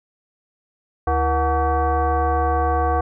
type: tone with frequency modulation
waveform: sine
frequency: 329.6 Hz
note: E4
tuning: in tune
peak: -16 dBFS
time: 1.07-3.01 s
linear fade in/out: 5 ms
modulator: 404 Hz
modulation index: 2
effects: none